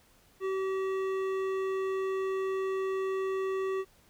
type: tone with hard clipping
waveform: sine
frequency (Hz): 382.6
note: G4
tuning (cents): -42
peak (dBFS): -31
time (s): 0.4-3.85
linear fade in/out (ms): 50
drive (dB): 12
effects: pink hiss -63 dBFS RMS until 4.09 s